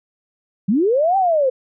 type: linear two-way sweep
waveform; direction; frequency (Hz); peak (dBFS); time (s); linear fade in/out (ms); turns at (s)
sine; up then down; 174.4 to 792 to 497.5; -13; 0.68-1.5; 10; 1.17
effects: none